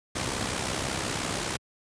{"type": "noise with amplitude modulation", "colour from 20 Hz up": "pink", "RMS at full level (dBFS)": -27, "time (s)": [0.15, 1.57], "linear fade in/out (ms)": 10, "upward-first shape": "sine", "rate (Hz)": 65.7, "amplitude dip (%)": 55, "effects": ["high-pass 80 Hz 12 dB/octave", "resampled to 22050 Hz"]}